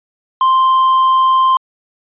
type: tone with tanh clipping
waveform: triangle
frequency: 1046.5 Hz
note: C6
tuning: in tune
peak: -9 dBFS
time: 0.41-1.57 s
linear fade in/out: 2 ms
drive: 8 dB
effects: resampled to 8000 Hz